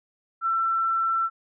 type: tone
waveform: sine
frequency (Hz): 1342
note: E6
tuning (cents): +31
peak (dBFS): -21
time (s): 0.41-1.3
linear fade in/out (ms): 50
effects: none